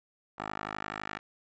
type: tone with band-pass filter sweep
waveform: 10% pulse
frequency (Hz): 51.91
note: G#1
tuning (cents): 0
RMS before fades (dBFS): -39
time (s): 0.38-1.19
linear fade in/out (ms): 10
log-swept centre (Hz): 1100 to 1700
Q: 1.5
effects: resampled to 16000 Hz